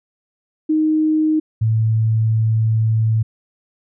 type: tone pair in turn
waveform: sine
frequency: 311.1 / 111.04 Hz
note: D#4 / A2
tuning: 0 / +16 cents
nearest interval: octave + tritone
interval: 1784 cents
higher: first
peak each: -13 dBFS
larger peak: neither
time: 0.69-1.4 / 1.61-3.23 s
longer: second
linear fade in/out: 10 ms
effects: none